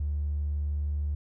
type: tone with tanh clipping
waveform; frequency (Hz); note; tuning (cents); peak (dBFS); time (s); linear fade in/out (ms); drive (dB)
triangle; 73.42; D2; 0; -26; 0-1.15; 5; 1
effects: none